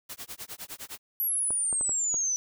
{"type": "noise with tremolo", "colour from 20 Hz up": "white", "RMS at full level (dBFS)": -38, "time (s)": [0.09, 0.99], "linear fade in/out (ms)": 10, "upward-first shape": "sine", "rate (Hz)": 9.8, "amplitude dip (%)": 100}
{"type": "exponential sweep", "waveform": "sine", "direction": "down", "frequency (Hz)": [11840, 5920], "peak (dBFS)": -25, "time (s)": [1.2, 2.36], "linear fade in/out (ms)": 0}
{"type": "clicks", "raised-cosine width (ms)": 1, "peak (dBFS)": -25, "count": 5, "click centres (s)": [1.506, 1.728, 1.811, 1.894, 2.143]}
{"effects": []}